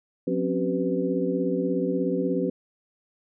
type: tone cluster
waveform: sine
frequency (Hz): 180.9 / 260.6 / 277.2 / 381.7 / 497.2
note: F#3 / C4 / C#4 / G4 / B4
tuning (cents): -39 / -7 / 0 / -46 / +12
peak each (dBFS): -29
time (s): 0.27-2.5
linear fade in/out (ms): 5
effects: none